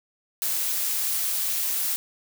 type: noise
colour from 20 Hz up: blue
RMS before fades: -26 dBFS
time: 0.42-1.96 s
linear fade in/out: 0 ms
effects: none